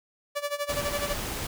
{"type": "tone with tremolo", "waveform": "sawtooth", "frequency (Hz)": 579, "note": "D5", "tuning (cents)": -25, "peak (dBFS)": -22, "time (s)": [0.35, 1.14], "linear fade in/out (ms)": 20, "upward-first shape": "sine", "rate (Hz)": 12, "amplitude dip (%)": 85}
{"type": "noise", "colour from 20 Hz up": "pink", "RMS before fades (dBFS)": -33, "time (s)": [0.69, 1.47], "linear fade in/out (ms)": 5}
{"effects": []}